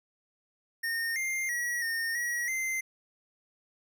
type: tone with pitch steps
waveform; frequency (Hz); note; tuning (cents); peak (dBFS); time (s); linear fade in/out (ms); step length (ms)
square; 1837 / 2106 / 1919 / 1832 / 1913 / 2078; A#6 / C7 / A#6 / A#6 / A#6 / C7; -26 / +11 / +50 / -31 / +44 / -12; -30; 0.83-2.81; 10; 330
effects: none